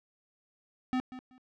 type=tone with echo; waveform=square; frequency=255.4 Hz; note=C4; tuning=42 cents flat; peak=-28 dBFS; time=0.93-1 s; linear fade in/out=0 ms; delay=190 ms; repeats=2; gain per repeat=-14 dB; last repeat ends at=1.38 s; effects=low-pass 3000 Hz 12 dB/octave